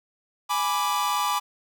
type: chord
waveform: 45% pulse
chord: G# diminished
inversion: none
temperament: equal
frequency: 830.6 / 987.8 / 1174.7 Hz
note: G#5 / B5 / D6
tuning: 0 / 0 / 0 cents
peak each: -29 / -27 / -26 dBFS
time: 0.49-1.4 s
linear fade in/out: 20 ms
effects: none